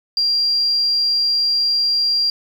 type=tone; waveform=triangle; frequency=4761 Hz; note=D8; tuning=23 cents sharp; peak=-11 dBFS; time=0.17-2.3 s; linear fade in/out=2 ms; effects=tanh soft clip ceiling -13 dBFS + 7-bit